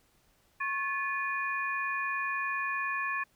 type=tone cluster; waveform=sine; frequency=1095 / 1732 / 2455 Hz; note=C#6 / A6 / D#7; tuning=-22 / -28 / -24 cents; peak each=-34 / -33 / -36 dBFS; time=0.6-3.24 s; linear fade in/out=10 ms; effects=pink hiss -68 dBFS RMS until 3.35 s